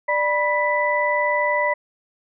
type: tone cluster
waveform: sine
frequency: 591 / 978 / 1987 Hz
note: D5 / B5 / B6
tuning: +11 / -17 / +10 cents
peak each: -22 dBFS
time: 0.08-1.74 s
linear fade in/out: 10 ms
effects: none